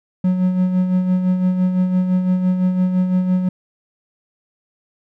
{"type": "tone with tremolo", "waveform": "triangle", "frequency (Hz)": 183.5, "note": "F#3", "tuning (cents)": -14, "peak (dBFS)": -10, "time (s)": [0.24, 3.49], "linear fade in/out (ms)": 5, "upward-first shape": "sine", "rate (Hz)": 5.9, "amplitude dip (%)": 50, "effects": []}